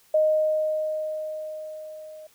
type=tone with level ramp; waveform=sine; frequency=620 Hz; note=D#5; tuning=6 cents flat; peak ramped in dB=-16 to -40 dBFS; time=0.14-2.27 s; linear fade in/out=5 ms; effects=white hiss -59 dBFS RMS until 2.34 s